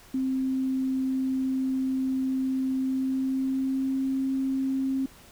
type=tone with pitch glide; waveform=sine; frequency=262.7 to 266.7 Hz; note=C4 to C4; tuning=+7 to +33 cents; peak=-24 dBFS; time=0.14-5.06 s; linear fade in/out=5 ms; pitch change=+26 cents; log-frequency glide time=2.85-3.95 s; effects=pink hiss -52 dBFS RMS until 5.31 s